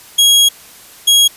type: tone pair in turn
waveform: sawtooth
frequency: 3300 / 3300 Hz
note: G#7 / G#7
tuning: -12 / -12 cents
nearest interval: unison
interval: 0 cents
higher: neither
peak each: -3 dBFS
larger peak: neither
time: 0.18-0.49 / 1.07-1.28 s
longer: first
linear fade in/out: 10 ms
effects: white hiss -39 dBFS RMS until 1.36 s + resampled to 32000 Hz